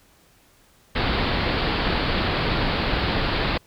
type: low-pass noise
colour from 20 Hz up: pink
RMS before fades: -23 dBFS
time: 0.95-3.58 s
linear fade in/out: 10 ms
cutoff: 4700 Hz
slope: 96 dB/octave
effects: pink hiss -57 dBFS RMS until 3.66 s